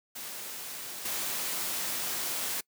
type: noise with level steps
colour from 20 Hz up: white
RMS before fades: -40 / -33 dBFS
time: 0.15-2.61 s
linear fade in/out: 10 ms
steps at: 1.05 s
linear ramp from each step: 5 ms
effects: noise-tail reverb RT60 0.1 s tail -24 dB re dry + high-pass 150 Hz 12 dB/octave